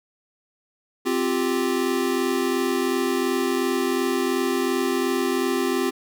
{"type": "chord", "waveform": "square", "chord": "C suspended fourth", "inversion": "none", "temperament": "equal", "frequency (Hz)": [261.6, 349.2, 392], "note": ["C4", "F4", "G4"], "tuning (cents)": [0, 0, 0], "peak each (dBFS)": -26, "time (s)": [1.05, 5.91], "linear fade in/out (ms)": 20, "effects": []}